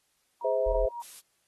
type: tone with tremolo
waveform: sine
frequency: 948 Hz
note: A#5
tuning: 29 cents sharp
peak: -34 dBFS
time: 0.41-1.02 s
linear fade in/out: 2 ms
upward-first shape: sine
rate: 3.8 Hz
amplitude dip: 85%
type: chord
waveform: sine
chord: Ab augmented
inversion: none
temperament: just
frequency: 415.3 / 519.1 / 648.9 Hz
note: Ab4 / C5 / E5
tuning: 0 / -14 / -27 cents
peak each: -32 / -27 / -28 dBFS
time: 0.44-0.89 s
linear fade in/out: 10 ms
type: tone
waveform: sine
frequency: 42.18 Hz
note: E1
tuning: 41 cents sharp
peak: -28 dBFS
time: 0.66-0.86 s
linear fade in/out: 10 ms
type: noise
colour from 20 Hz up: blue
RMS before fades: -45 dBFS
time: 1.01-1.21 s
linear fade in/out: 20 ms
effects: white hiss -72 dBFS RMS until 1.47 s + AAC 32 kbps